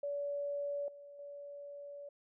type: tone with level steps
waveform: sine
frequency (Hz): 572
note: D5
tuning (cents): -46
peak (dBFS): -35 / -50 / -45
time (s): 0.03-2.09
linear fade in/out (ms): 5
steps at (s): 0.88 / 1.19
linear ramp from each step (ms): 2
effects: none